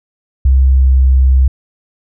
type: tone with pitch glide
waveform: sine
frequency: 65.9 to 65.41 Hz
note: C2 to C2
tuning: +13 to 0 cents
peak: -5 dBFS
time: 0.45-1.48 s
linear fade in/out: 5 ms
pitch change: -13 cents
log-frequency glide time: 0.74-0.9 s
effects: none